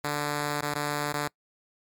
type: tone with dropouts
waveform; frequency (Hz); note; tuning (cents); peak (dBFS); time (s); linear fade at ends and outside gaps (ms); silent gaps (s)
5% pulse; 146.83; D3; 0; -16; 0.04-1.28; 5; 0.611-0.624 / 0.742-0.753 / 1.126-1.137
effects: noise-tail reverb RT60 0.1 s tail -24 dB re dry + MP3 96 kbps